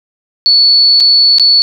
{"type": "tone with dropouts", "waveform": "sine", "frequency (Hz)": 4435, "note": "C#8", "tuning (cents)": 0, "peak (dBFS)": -4, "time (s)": [0.46, 1.62], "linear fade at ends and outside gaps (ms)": 0, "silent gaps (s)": [[1.001, 1.006], [1.384, 1.397]], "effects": []}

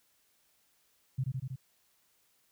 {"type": "tone with echo", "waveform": "sine", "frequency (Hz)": 130.81, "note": "C3", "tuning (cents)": 0, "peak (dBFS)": -28, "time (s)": [1.18, 1.24], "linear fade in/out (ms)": 10, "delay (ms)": 80, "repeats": 4, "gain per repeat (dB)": -2, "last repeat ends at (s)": 1.56, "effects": ["white hiss -71 dBFS RMS until 2.51 s"]}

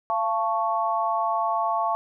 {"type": "chord", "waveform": "sine", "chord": "F augmented", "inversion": "none", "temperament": "equal with one note detuned", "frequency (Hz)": [684.9, 880, 1108.7], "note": ["F5", "A5", "C#6"], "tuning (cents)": [-34, 0, 0], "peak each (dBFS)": -26, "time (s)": [0.1, 1.95], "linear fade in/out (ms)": 0, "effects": []}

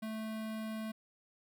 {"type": "tone with notch filter", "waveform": "square", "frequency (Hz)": 219.3, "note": "A3", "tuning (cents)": -6, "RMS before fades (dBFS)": -40, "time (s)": [0.02, 0.92], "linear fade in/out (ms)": 10, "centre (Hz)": 6300, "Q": 1.8, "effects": []}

